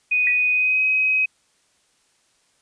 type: tone with pitch glide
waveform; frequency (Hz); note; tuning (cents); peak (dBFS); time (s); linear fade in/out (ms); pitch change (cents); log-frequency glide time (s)
sine; 2489 to 2531; D#7 to D#7; 0 to +29; -16; 0.11-1.26; 10; +29; 0.51-0.82
type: tone with exponential decay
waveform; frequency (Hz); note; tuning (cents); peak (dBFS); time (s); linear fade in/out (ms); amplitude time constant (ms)
sine; 1958; B6; -15; -18; 0.27-0.44; 1; 35
effects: white hiss -63 dBFS RMS until 2.61 s + resampled to 22050 Hz